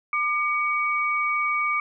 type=tone pair together; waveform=sine; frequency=1198.9 / 2258 Hz; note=D6 / C#7; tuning=+35 / +31 cents; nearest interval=major seventh; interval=1096 cents; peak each=-24 dBFS; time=0.13-1.8 s; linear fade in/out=2 ms; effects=none

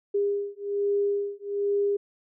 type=beating tone pair; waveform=sine; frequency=403.9 / 405.1 Hz; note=G#4 / G#4; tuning=-48 / -43 cents; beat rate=1.2 Hz; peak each=-27 dBFS; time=0.14-1.97 s; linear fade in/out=10 ms; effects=none

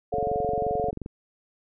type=chord; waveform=sine; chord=A augmented; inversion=none; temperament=equal with one note detuned; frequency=440 / 554.4 / 711.1 Hz; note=A4 / C#5 / E#5; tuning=0 / 0 / +31 cents; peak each=-28 / -31 / -27 dBFS; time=0.12-0.91 s; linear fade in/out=10 ms
type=click train; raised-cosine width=3 ms; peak=-21 dBFS; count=22; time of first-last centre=0.14-1.061 s; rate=22.8 Hz
effects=none

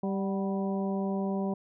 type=harmonic tone with a mistuned harmonic; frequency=195.6 Hz; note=G3; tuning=4 cents flat; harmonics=1 / 2 / 3 / 4 / 5; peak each=-29 / -35 / -38 / -40 / -43 dBFS; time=0.03-1.54 s; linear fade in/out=5 ms; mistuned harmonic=4; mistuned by=-53 cents; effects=none

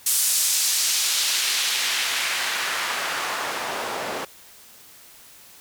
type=noise with band-pass filter sweep; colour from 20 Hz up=white; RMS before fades=-24 dBFS; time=0.06-4.25 s; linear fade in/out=5 ms; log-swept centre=9100 to 560 Hz; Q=0.91; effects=white hiss -48 dBFS RMS until 5.6 s

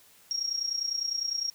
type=tone with amplitude modulation; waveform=sine; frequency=5588 Hz; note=F8; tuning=in tune; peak=-25 dBFS; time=0.31-1.5 s; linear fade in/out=0 ms; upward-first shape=sine; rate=29.9 Hz; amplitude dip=75%; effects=white hiss -58 dBFS RMS until 1.54 s

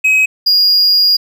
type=tone pair in turn; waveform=triangle; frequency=2541 / 4854 Hz; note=D#7 / D#8; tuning=+36 / -44 cents; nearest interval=major seventh; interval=1120 cents; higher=second; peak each=-6 dBFS; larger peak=neither; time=0.04-0.26 / 0.46-1.17 s; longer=second; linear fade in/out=10 ms; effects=none

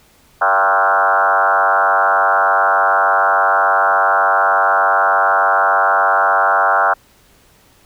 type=tone with frequency modulation; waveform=sine; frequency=1070 Hz; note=C6; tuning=38 cents sharp; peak=-10 dBFS; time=0.41-6.94 s; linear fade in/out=10 ms; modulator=96.6 Hz; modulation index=4.5; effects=pink hiss -51 dBFS RMS until 7.85 s

